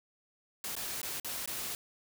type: noise with dropouts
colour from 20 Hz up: white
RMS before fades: -38 dBFS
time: 0.64-1.75 s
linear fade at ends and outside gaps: 1 ms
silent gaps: 0.753-0.765 / 1.016-1.03 / 1.199-1.246 / 1.459-1.475 s
effects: none